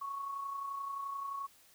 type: tone with amplitude modulation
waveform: sine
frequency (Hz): 1108.7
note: C#6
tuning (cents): 0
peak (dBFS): -35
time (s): 0.01-1.47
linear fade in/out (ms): 10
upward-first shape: sine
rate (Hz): 31.5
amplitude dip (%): 45
effects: white hiss -63 dBFS RMS until 1.74 s